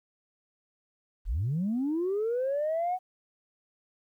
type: linear sweep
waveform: sine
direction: up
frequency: 32 to 750 Hz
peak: -25 dBFS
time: 1.25-2.99 s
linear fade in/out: 50 ms
effects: tanh soft clip ceiling -23 dBFS + 11-bit